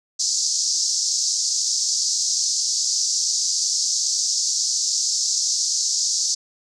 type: band-pass noise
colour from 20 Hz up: white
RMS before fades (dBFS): -22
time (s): 0.19-6.35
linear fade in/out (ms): 10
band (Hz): 4700 to 6900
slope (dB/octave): 48
effects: none